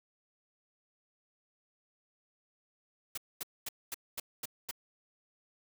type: noise bursts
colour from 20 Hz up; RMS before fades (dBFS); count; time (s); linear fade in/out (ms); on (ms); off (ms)
white; -38; 7; 3.15-4.712; 5; 26; 230
effects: none